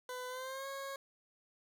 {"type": "tone with pitch glide", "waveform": "20% pulse", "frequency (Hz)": [502, 547.4], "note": ["B4", "C#5"], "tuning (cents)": [28, -22], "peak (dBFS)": -36, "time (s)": [0.09, 0.96], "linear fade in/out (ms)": 2, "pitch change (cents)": 150, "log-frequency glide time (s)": [0.28, 0.67], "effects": []}